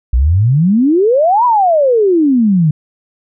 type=exponential two-way sweep; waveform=sine; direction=up then down; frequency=56.6 to 1006 to 146.5 Hz; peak=-7 dBFS; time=0.13-2.71 s; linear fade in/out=5 ms; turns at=1.45 s; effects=none